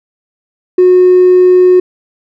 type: tone with hard clipping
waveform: sine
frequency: 364.5 Hz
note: F#4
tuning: 26 cents flat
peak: -3 dBFS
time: 0.78-1.8 s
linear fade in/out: 5 ms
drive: 1 dB
effects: none